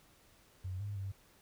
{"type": "tone with pitch steps", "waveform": "sine", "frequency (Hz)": [92.7, 102, 97.5], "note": ["F#2", "G#2", "G2"], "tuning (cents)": [4, -31, -9], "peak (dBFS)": -37, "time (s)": [0.64, 1.12], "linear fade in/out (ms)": 10, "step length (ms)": 160, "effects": ["pink hiss -65 dBFS RMS until 1.41 s"]}